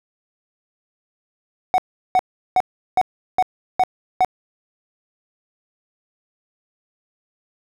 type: tone bursts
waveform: triangle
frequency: 742 Hz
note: F#5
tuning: 5 cents sharp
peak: -10 dBFS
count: 7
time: 1.74-4.247 s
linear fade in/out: 0 ms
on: 41 ms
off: 370 ms
effects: none